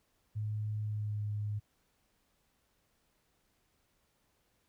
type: tone with pitch glide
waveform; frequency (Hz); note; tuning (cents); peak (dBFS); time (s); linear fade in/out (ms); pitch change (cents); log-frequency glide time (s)
sine; 106.5 to 104.49; G#2 to G#2; +44 to +11; -33; 0.35-1.6; 20; -33; 0.81-1.23
effects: pink hiss -75 dBFS RMS until 4.68 s